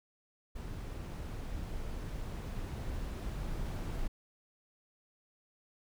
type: noise with level ramp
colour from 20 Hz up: brown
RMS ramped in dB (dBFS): -41 to -37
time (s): 0.55-4.08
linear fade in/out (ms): 10
effects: none